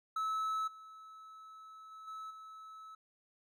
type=tone with level steps; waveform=triangle; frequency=1300 Hz; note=E6; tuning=24 cents flat; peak=-31 / -49 / -47 / -41 / -47 dBFS; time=0.16-2.95 s; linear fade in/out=5 ms; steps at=0.67 / 1.91 / 2.07 / 2.3 s; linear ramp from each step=10 ms; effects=none